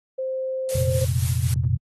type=tone; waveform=sine; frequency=523.3 Hz; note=C5; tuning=in tune; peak=-24 dBFS; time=0.18-1.05 s; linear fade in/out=10 ms
type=noise with tremolo; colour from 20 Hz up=blue; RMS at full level=-29 dBFS; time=0.69-1.54 s; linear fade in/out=0 ms; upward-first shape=triangle; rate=3.9 Hz; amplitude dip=60%
type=chord; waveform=sine; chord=F suspended fourth; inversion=none; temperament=equal; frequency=87.31 / 116.54 / 130.81 Hz; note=F2 / Bb2 / C3; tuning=0 / 0 / 0 cents; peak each=-24 dBFS; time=0.75-1.77 s; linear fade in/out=5 ms
effects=AAC 32 kbps

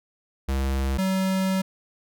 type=tone pair in turn; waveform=square; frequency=67.1 / 189.79 Hz; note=C2 / F#3; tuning=+44 / +44 cents; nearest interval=octave + tritone; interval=1800 cents; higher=second; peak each=-23 / -22 dBFS; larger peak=second; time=0.48-0.98 / 0.98-1.62 s; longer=second; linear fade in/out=10 ms; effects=none

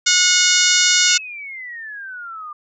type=harmonic tone; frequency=726 Hz; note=F#5; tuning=33 cents flat; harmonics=2 / 3 / 4 / 5 / 6 / 7 / 8 / 9 / 10; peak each=-21 / -21 / -21 / -21 / -21 / -21 / -21 / -21 / -21 dBFS; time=0.06-1.18 s; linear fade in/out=10 ms
type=exponential sweep; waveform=sine; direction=down; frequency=2794 to 1189 Hz; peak=-29 dBFS; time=1.07-2.53 s; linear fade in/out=5 ms
effects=none

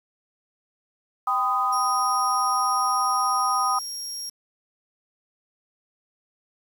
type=chord; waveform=sine; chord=G augmented; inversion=none; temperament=equal with one note detuned; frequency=784 / 1007.9 / 1244.5 Hz; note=G5 / B5 / D#6; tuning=0 / +35 / 0 cents; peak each=-27 / -27 / -22 dBFS; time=1.27-3.79 s; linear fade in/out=5 ms
type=tone; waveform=30% pulse; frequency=5588 Hz; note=F8; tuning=in tune; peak=-27 dBFS; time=1.72-4.3 s; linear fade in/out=10 ms
effects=8-bit

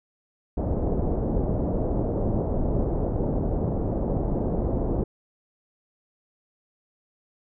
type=low-pass noise; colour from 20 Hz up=pink; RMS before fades=-25 dBFS; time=0.57-5.04 s; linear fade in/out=5 ms; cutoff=650 Hz; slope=24 dB/octave; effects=none

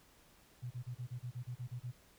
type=tone bursts; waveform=sine; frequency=123.1 Hz; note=B2; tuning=5 cents flat; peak=-39 dBFS; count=11; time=0.62-1.92 s; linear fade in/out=20 ms; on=90 ms; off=31 ms; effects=pink hiss -65 dBFS RMS until 2.18 s

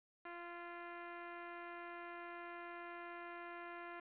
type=tone; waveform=10% pulse; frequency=345.8 Hz; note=F4; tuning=17 cents flat; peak=-39 dBFS; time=0.25-4 s; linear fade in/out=5 ms; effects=resampled to 8000 Hz + 11-bit

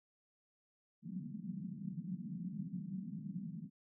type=band-pass noise; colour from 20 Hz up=white; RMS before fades=-44 dBFS; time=1.02-3.7 s; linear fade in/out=50 ms; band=160 to 210 Hz; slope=48 dB/octave; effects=none

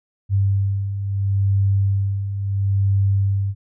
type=beating tone pair; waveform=sine; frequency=98 / 98.74 Hz; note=G2 / G2; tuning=0 / +13 cents; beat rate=0.74 Hz; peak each=-24 / -17 dBFS; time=0.29-3.55 s; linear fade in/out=50 ms; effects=none

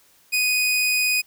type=tone; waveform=sawtooth; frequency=2489 Hz; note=D#7; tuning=in tune; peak=-15 dBFS; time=0.32-1.22 s; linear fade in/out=20 ms; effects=white hiss -57 dBFS RMS until 1.26 s

